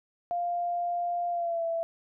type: tone with pitch glide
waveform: sine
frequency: 698.5 to 665.8 Hz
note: F5 to E5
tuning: 0 to +17 cents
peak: -27 dBFS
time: 0.31-1.83 s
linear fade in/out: 0 ms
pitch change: -83 cents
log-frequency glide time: 1.3-1.64 s
effects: none